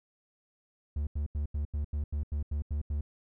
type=tone bursts; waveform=triangle; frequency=73.4 Hz; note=D2; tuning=in tune; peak=-27 dBFS; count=11; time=0.96-3.01 s; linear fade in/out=5 ms; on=110 ms; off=84 ms; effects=none